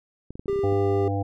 clicks, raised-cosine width 3 ms, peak -24 dBFS, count 10, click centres 0.306 / 0.355 / 0.395 / 0.458 / 0.498 / 0.53 / 0.56 / 0.591 / 0.64 / 0.725 s
triangle tone, 397.2 Hz, G4, 23 cents sharp, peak -20 dBFS, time 0.48-1.08 s, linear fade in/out 2 ms
harmonic tone, 99.4 Hz, G2, 25 cents sharp, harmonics 1 / 3 / 5 / 7 / 8, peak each -25 / -30 / -32 / -33 / -34 dBFS, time 0.63-1.23 s, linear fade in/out 10 ms
effects none

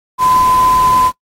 sine tone in noise, 1015 Hz, B5, 47 cents sharp, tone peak -8 dBFS, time 0.18-1.12 s, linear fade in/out 50 ms, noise pink, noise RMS -25 dBFS, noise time 0.18-1.12 s, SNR +14 dB, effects noise-tail reverb RT60 0.1 s tail -22 dB re dry + AAC 48 kbps

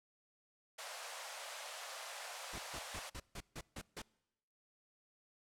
pink high-pass noise, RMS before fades -47 dBFS, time 0.78-3.1 s, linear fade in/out 10 ms, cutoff 540 Hz, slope 48 dB/octave
pink noise bursts, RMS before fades -46 dBFS, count 8, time 2.53-4.02 s, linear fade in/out 5 ms, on 55 ms, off 150 ms
effects noise-tail reverb RT60 0.9 s tail -24 dB re dry + low-pass 10000 Hz 12 dB/octave

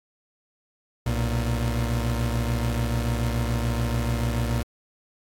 30% pulse tone pair together, 61.74 / 116.55 Hz, B1 / A#2, 0 / 0 cents, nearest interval major seventh, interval 1100 cents, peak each -23 dBFS, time 1.06-4.63 s, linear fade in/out 5 ms, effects AAC 64 kbps

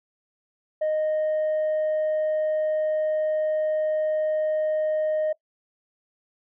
sine tone, 619 Hz, D#5, 9 cents flat, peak -19 dBFS, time 0.81-5.33 s, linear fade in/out 10 ms, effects noise-tail reverb RT60 0.1 s tail -21 dB re dry + tanh soft clip ceiling -20 dBFS

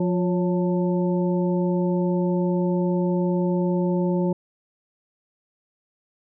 harmonic tone with a mistuned harmonic, 177.5 Hz, F3, 28 cents sharp, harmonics 1 / 2 / 3 / 5, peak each -21 / -25 / -29 / -34 dBFS, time 0-4.33 s, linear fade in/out 5 ms, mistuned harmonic 3, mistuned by +60 cents, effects none

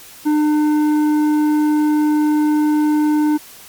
sine tone with tanh clipping, 301.6 Hz, D4, 46 cents sharp, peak -14 dBFS, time 0.25-3.38 s, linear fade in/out 20 ms, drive 9 dB, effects white hiss -40 dBFS RMS until 3.68 s + Opus 48 kbps

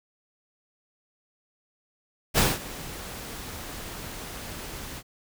pink noise with ADSR envelope, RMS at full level -19 dBFS, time 2.34-5.03 s, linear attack 42 ms, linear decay 200 ms, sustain -19 dB, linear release 53 ms, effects none

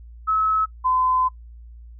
sine tone pair in turn, 1292 / 1021.1 Hz, E6 / C6, -35 / -43 cents, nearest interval major third, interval 408 cents, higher first, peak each -17 dBFS, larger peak neither, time 0.27-0.66 / 0.84-1.29 s, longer second, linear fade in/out 20 ms, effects noise-tail reverb RT60 0.1 s tail -20 dB re dry + added 58 Hz sine -39 dBFS peak until 1.99 s

